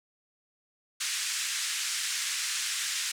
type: band-pass noise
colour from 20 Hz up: white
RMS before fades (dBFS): -32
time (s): 1-3.12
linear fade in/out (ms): 10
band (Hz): 1500 to 8500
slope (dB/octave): 24
effects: none